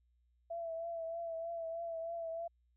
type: tone with vibrato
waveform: sine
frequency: 666 Hz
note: E5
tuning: 18 cents sharp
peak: -38 dBFS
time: 0.5-2.48 s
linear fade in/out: 10 ms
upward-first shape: triangle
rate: 3.2 Hz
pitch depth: 41 cents each way
effects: added 60 Hz sine -70 dBFS peak until 2.76 s